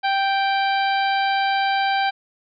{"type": "harmonic tone", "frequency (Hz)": 784, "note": "G5", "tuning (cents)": 0, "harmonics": [1, 2, 3, 4, 5, 6], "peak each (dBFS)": [-19, -25, -29, -31, -33, -35], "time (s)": [0.03, 2.11], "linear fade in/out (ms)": 20, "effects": []}